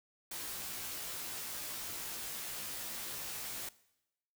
white noise with comb filter, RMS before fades -42 dBFS, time 0.31-3.69 s, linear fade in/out 5 ms, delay 16 ms, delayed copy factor -0.85, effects noise-tail reverb RT60 0.9 s tail -20 dB re dry

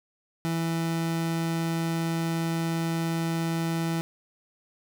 30% pulse tone, 165.2 Hz, E3, 4 cents sharp, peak -23 dBFS, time 0.45-4.01 s, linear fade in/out 0 ms, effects none

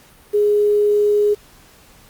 sine tone with quantisation, 415.3 Hz, G#4, in tune, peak -12 dBFS, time 0.33-1.35 s, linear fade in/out 20 ms, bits 7, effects pink hiss -48 dBFS RMS until 2.09 s + Opus 48 kbps

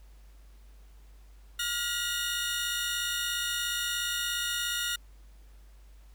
sawtooth tone cluster, 1419 / 1919 / 2895 / 3652 Hz, F6 / A#6 / F#7 / A#7, +27 / +50 / -38 / -36 cents, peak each -30 / -35 / -32 / -32 dBFS, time 1.59-4.96 s, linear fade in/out 5 ms, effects added 50 Hz sine -50 dBFS peak until 6.14 s + pink hiss -65 dBFS RMS until 6.14 s

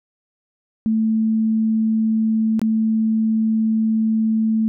sine tone with dropouts, 220.8 Hz, A3, 6 cents sharp, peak -15 dBFS, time 0.86-4.68 s, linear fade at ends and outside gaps 0 ms, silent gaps 2.594-2.616 s, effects none

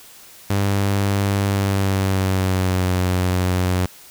sawtooth tone with pitch glide, 99.6 to 91.33 Hz, G2 to F#2, +28 to -22 cents, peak -13 dBFS, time 0.5-3.86 s, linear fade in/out 5 ms, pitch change -150 cents, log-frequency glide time 1.45-2.95 s, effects white hiss -44 dBFS RMS until 4.1 s

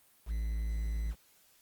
triangle tone with quantisation, 55 Hz, A1, in tune, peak -29 dBFS, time 0.26-1.15 s, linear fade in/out 50 ms, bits 9, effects white hiss -65 dBFS RMS until 1.61 s + Opus 32 kbps

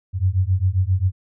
sine beating tone pair, 89.9 / 97.4 Hz, F#2 / G2, -49 / -11 cents, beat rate 7.5 Hz, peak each -19 dBFS, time 0.13-1.12 s, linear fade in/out 50 ms, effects none

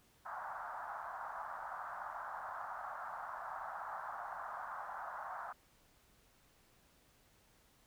pink band-pass noise, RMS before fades -45 dBFS, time 0.25-5.53 s, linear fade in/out 10 ms, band 700 to 1500 Hz, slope 48 dB/octave, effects pink hiss -69 dBFS RMS until 7.86 s

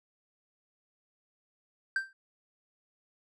triangle tone with exponential decay, 1568 Hz, G6, in tune, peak -22 dBFS, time 1.96-2.13 s, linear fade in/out 2 ms, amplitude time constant 36 ms, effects resampled to 24000 Hz

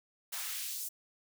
white noise with high-pass filter sweep, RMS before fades -39 dBFS, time 0.32-0.89 s, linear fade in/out 10 ms, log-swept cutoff 740 to 7400 Hz, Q 0.96, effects none

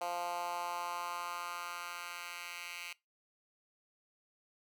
10% pulse tone with high-pass filter sweep, 174.61 Hz, F3, in tune, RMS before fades -41 dBFS, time 0.01-2.93 s, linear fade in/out 5 ms, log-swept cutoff 680 to 2200 Hz, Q 2.4, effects noise-tail reverb RT60 0.2 s tail -21 dB re dry

